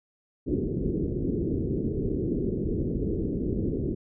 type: low-pass noise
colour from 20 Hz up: white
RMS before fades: -28 dBFS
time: 0.46-3.95 s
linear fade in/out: 20 ms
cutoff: 420 Hz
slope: 48 dB/octave
effects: none